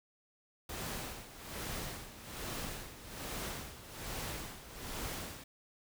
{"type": "noise with tremolo", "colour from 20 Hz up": "pink", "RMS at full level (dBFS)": -40, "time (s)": [0.69, 5.44], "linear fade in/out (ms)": 5, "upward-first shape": "sine", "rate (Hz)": 1.2, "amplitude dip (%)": 75, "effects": []}